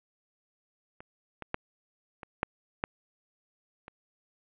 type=clicks; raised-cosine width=0.5 ms; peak=-30 / -23 / -14 / -26 / -11 / -13 / -28 dBFS; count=7; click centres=1.005 / 1.423 / 1.544 / 2.232 / 2.431 / 2.839 / 3.881 s; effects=resampled to 8000 Hz + 8-bit